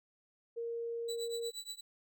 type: tone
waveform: sine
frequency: 465.7 Hz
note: A#4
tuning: 2 cents flat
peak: -36 dBFS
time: 0.56-1.51 s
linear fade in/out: 20 ms
type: tone with tremolo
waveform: 30% pulse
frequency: 3951 Hz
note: B7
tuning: in tune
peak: -36 dBFS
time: 1.08-1.81 s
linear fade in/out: 10 ms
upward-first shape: triangle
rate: 8.4 Hz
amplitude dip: 100%
effects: none